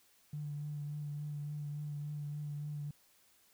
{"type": "tone with vibrato", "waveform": "triangle", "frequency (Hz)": 147.4, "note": "D3", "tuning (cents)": 7, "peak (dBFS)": -34, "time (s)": [0.33, 2.91], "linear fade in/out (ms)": 5, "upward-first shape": "triangle", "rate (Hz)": 3.5, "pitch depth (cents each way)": 25, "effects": ["tanh soft clip ceiling -36 dBFS", "white hiss -68 dBFS RMS until 3.53 s"]}